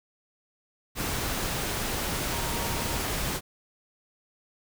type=tone in noise; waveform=sine; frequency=934 Hz; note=A#5; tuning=3 cents sharp; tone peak=-38 dBFS; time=2.29-3 s; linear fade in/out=50 ms; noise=pink; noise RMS=-30 dBFS; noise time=0.95-3.41 s; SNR=-11 dB; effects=none